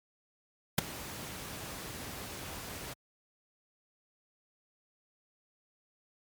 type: noise with ADSR envelope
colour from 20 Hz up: pink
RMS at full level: -22 dBFS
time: 0.78-2.94 s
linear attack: 4 ms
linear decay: 11 ms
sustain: -20 dB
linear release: 13 ms
effects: high-pass 60 Hz 12 dB/octave + MP3 96 kbps